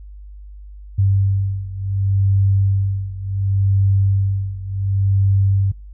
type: beating tone pair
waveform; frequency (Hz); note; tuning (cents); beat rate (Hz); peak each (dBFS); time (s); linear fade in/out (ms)
sine; 97.6 / 98.29; G2 / G2; -7 / +5; 0.69; -16 / -19; 0.98-5.72; 10
effects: noise-tail reverb RT60 0.3 s tail -26 dB re dry + added 50 Hz sine -34 dBFS peak until 5.93 s